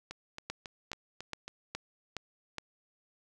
two click trains, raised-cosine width 0.2 ms, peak -24 / -19 dBFS, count 6 / 6, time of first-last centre 0.11-1.48 / 0.5-2.583 s, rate 3.65 / 2.4 Hz, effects none

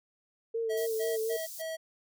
sine tone with vibrato, 450 Hz, A4, 39 cents sharp, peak -29 dBFS, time 0.54-1.37 s, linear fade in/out 10 ms, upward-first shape sine, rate 4.1 Hz, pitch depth 37 cents each way
square tone bursts, 645 Hz, E5, 38 cents flat, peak -35 dBFS, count 4, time 0.69-1.77 s, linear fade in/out 20 ms, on 180 ms, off 120 ms
white high-pass noise, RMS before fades -43 dBFS, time 0.77-1.62 s, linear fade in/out 5 ms, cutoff 4700 Hz, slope 24 dB/octave
effects none

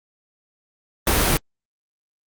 pink noise, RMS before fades -18 dBFS, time 1.07-1.37 s, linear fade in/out 2 ms, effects Opus 32 kbps

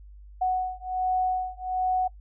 sine beating tone pair, 740 / 741.3 Hz, F#5 / F#5, 0 / +3 cents, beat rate 1.3 Hz, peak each -27 dBFS, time 0.41-2.08 s, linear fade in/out 10 ms, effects noise-tail reverb RT60 0.1 s tail -21 dB re dry + added 50 Hz sine -44 dBFS peak until 2.2 s

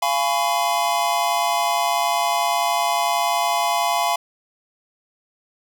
square chord, C# dominant seventh, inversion first, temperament just, 693 / 831.5 / 997.9 / 1108.7 Hz, E#5 / G#5 / B5 / C#6, -14 / +2 / +18 / 0 cents, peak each -23 / -25 / -24 / -28 dBFS, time 0.02-4.16 s, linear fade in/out 5 ms, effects none

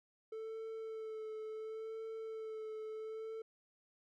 triangle tone with vibrato, 440.3 Hz, A4, 1 cent sharp, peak -40 dBFS, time 0.32-3.42 s, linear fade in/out 5 ms, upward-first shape sine, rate 0.71 Hz, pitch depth 21 cents each way, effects none

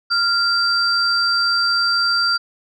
sine tone pair together, 1391 / 4696 Hz, F6 / D8, -7 / -1 cents, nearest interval octave + major sixth, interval 2106 cents, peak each -17 dBFS, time 0.1-2.38 s, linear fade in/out 20 ms, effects tanh soft clip ceiling -7 dBFS

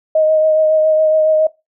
sine tone with vibrato, 625 Hz, D#5, 8 cents sharp, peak -9 dBFS, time 0.15-1.47 s, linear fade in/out 5 ms, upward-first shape triangle, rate 7.2 Hz, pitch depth 20 cents each way, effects noise-tail reverb RT60 0.2 s tail -18 dB re dry

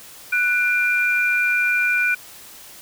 sine tone pair together, 1480 / 2386 Hz, F#6 / D7, 0 / +27 cents, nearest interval minor sixth, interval 827 cents, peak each -19 dBFS, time 0.32-2.15 s, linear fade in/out 10 ms, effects white hiss -42 dBFS RMS until 2.81 s

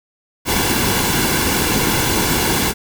pink noise with comb filter, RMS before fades -17 dBFS, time 0.45-2.74 s, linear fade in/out 50 ms, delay 1.6 ms, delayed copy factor -0.55, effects none

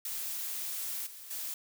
blue noise with level steps, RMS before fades -37 / -48 / -38 dBFS, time 0.05-1.54 s, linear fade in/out 2 ms, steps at 1.06 / 1.3 s, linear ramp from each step 10 ms, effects none

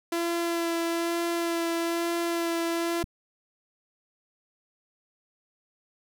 sawtooth tone with vibrato, 337.7 Hz, E4, 42 cents sharp, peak -22 dBFS, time 0.12-3.03 s, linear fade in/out 5 ms, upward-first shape sine, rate 1.1 Hz, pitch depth 14 cents each way
click, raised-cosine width 5 ms, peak -21 dBFS, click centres 3.041 s
effects 9-bit

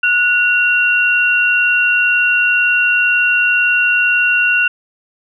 sine tone pair together, 1463 / 2751 Hz, F#6 / F7, -20 / -27 cents, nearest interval major seventh, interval 1093 cents, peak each -13 dBFS, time 0.03-4.68 s, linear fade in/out 5 ms, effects none

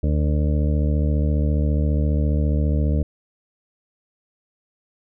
harmonic tone, 74.7 Hz, D2, 30 cents sharp, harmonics 1 / 2 / 3 / 4 / 6 / 7 / 8, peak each -18 / -24 / -28 / -30 / -34 / -35 / -36 dBFS, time 0.03-3.03 s, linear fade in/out 5 ms, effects none

